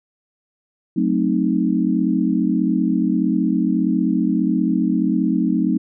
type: chord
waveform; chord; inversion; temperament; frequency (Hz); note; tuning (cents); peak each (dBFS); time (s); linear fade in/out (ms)
sine; F# diminished seventh; none; equal; 185 / 220 / 261.6 / 311.1; F#3 / A3 / C4 / Eb4; 0 / 0 / 0 / 0; -21; 0.96-5.78; 10
effects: none